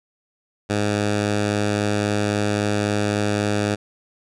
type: tone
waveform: 10% pulse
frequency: 103.7 Hz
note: G#2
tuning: 2 cents flat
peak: -11 dBFS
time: 0.69-3.76 s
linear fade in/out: 20 ms
effects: resampled to 22050 Hz